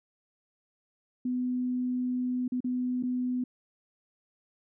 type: tone with dropouts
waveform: sine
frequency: 250.3 Hz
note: B3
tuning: 23 cents sharp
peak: -27 dBFS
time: 1.25-3.44 s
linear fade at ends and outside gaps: 5 ms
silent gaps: 2.48-2.52 / 2.605-2.643 / 3.027-3.034 s
effects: none